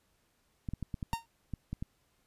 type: clicks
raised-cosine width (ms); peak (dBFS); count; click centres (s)
5; -24; 9; 0.688 / 0.736 / 0.827 / 0.942 / 1.028 / 1.135 / 1.537 / 1.73 / 1.825
type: tone with exponential decay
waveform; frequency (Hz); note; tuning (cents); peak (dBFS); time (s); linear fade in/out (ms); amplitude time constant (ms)
45% pulse; 921; A#5; -21; -28; 1.13-1.26; 0; 27
effects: pink hiss -73 dBFS RMS until 2.26 s + resampled to 32000 Hz